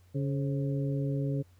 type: harmonic tone with a mistuned harmonic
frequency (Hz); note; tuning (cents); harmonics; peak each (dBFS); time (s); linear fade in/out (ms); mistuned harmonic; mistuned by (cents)
140.4; C#3; +22; 1 / 2 / 3 / 4; -29 / -35 / -39 / -41; 0.14-1.43; 20; 4; -77
effects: added 90 Hz sine -57 dBFS peak until 1.59 s + pink hiss -68 dBFS RMS until 1.59 s